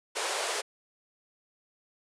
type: band-pass noise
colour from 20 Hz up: pink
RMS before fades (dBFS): -32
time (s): 0.15-0.62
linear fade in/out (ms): 20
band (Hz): 400 to 10000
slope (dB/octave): 48
effects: none